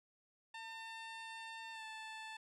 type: tone with pitch glide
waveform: 15% pulse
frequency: 901 to 879.9 Hz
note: A5 to A5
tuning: +41 to 0 cents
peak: -40 dBFS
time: 0.54-2.37 s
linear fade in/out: 5 ms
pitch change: -41 cents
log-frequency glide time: 1.71-1.84 s
effects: low-pass 7000 Hz 12 dB/octave